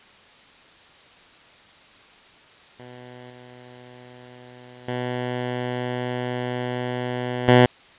10% pulse tone with level steps, 124.1 Hz, B2, 9 cents sharp, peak -32 / -35 / -17 / -3 dBFS, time 2.79-7.66 s, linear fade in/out 5 ms, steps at 3.3 / 4.88 / 7.48 s, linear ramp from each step 2 ms, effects white hiss -50 dBFS RMS until 7.98 s + resampled to 8000 Hz

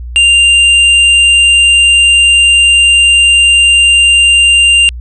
sine tone with hard clipping, 2790 Hz, F7, 2 cents flat, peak -5 dBFS, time 0.16-4.89 s, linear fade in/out 0 ms, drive 8 dB, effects added 60 Hz sine -20 dBFS peak until 5 s + resampled to 22050 Hz

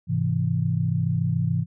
sine chord, Ab augmented, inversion none, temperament equal, 103.83 / 130.81 / 164.81 Hz, Ab2 / C3 / E3, 0 / 0 / 0 cents, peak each -26 / -25 / -24 dBFS, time 0.07-1.66 s, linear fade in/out 50 ms, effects none

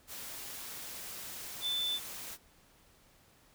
sine tone in noise, 3520 Hz, A7, in tune, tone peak -31 dBFS, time 1.61-2 s, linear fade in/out 50 ms, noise white, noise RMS -44 dBFS, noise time 0.07-2.38 s, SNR +10 dB, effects pink hiss -64 dBFS RMS until 3.54 s

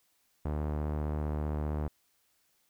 sawtooth tone with low-pass filter, 75.3 Hz, D2, 44 cents sharp, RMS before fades -33 dBFS, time 0.45-1.88 s, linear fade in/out 5 ms, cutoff 970 Hz, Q 0.87, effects white hiss -72 dBFS RMS until 2.69 s

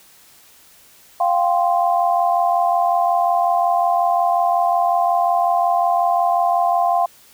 sine chord, F suspended second, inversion none, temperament equal, 698.5 / 784 / 1046.5 Hz, F5 / G5 / C6, 0 / 0 / 0 cents, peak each -16 / -20 / -22 dBFS, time 1.2-7.06 s, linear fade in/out 5 ms, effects white hiss -49 dBFS RMS until 7.33 s

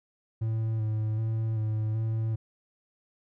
triangle tone with vibrato, 110 Hz, A2, in tune, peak -24 dBFS, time 0.41-2.36 s, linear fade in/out 10 ms, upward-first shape square, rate 1.3 Hz, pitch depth 23 cents each way, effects none

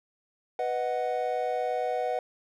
triangle chord, B major, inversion none, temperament equal, 493.9 / 622.3 / 740 Hz, B4 / D#5 / F#5, 0 / 0 / 0 cents, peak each -29 / -31 / -28 dBFS, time 0.59-2.19 s, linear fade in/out 2 ms, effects none

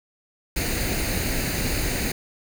pink noise with comb filter, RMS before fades -25 dBFS, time 0.56-2.12 s, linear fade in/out 5 ms, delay 0.45 ms, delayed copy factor +0.6, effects none

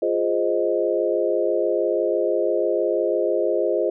sine chord, F minor seventh, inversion none, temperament equal, 349.2 / 415.3 / 523.3 / 622.3 Hz, F4 / Ab4 / C5 / Eb5, 0 / 0 / 0 / 0 cents, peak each -24 dBFS, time 0.02-3.9 s, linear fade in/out 5 ms, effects none

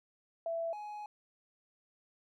sine / triangle tone pair in turn, 665 / 837.8 Hz, E5 / G#5, +15 / +15 cents, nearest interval major third, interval 400 cents, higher second, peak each -33 / -39 dBFS, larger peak first, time 0.46-0.73 / 0.73-1.06 s, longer second, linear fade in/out 2 ms, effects none

